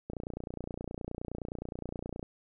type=click train; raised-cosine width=2 ms; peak=-24 dBFS; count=64; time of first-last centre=0.1-2.228 s; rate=29.6 Hz; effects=none